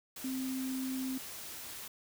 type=tone in noise; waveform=sine; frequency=261.2 Hz; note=C4; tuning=3 cents flat; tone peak=-34 dBFS; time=0.24-1.18 s; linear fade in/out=5 ms; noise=white; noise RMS=-45 dBFS; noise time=0.16-1.88 s; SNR=+8 dB; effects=none